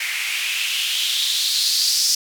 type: noise with band-pass filter sweep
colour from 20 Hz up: blue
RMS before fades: -21 dBFS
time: 0-2.15 s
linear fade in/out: 5 ms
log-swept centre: 2100 to 5200 Hz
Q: 3.9
effects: none